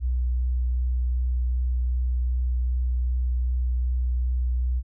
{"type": "tone with vibrato", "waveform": "sine", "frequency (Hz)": 61.8, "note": "B1", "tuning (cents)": 2, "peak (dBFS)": -21, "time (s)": [0, 4.83], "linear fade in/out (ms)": 50, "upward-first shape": "triangle", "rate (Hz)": 2.6, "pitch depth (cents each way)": 14, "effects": []}